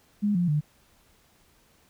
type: tone with pitch steps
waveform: sine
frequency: 206.5 / 175.66 / 149.43 Hz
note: G#3 / F3 / D3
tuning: -10 / +10 / +30 cents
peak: -21 dBFS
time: 0.22-0.61 s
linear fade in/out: 20 ms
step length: 130 ms
effects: pink hiss -62 dBFS RMS until 1.89 s